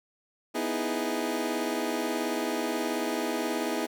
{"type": "chord", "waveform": "25% pulse", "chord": "E major seventh", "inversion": "second", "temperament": "equal", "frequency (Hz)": [246.9, 311.1, 329.6, 415.3], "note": ["B3", "D#4", "E4", "G#4"], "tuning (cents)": [0, 0, 0, 0], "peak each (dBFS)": -30, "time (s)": [0.54, 3.87], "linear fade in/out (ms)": 20, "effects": []}